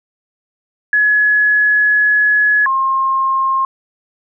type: tone pair in turn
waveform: sine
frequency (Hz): 1693 / 1066.5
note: G#6 / C6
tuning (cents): +33 / +33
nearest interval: minor sixth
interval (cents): 800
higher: first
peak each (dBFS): -9 / -12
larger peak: first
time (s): 0.93-2.66 / 2.66-3.65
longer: first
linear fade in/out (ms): 2
effects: none